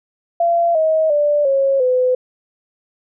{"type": "tone with pitch steps", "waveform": "sine", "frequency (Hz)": [683, 633.6, 587.8, 545.2, 505.8], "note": ["F5", "D#5", "D5", "C#5", "B4"], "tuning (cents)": [-39, 31, 1, -29, 41], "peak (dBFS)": -12, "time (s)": [0.4, 2.15], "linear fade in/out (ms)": 5, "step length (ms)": 350, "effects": []}